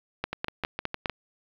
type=two click trains; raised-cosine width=0.3 ms; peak=-11 / -14 dBFS; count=5 / 6; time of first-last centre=0.24-1.058 / 0.33-1.097 s; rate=4.89 / 6.52 Hz; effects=low-pass 4000 Hz 12 dB/octave + 8-bit